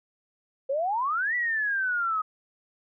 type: exponential two-way sweep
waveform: sine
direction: up then down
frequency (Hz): 520 to 1975.5 to 1252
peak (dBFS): -24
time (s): 0.69-2.22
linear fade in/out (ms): 10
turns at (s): 1.35
effects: none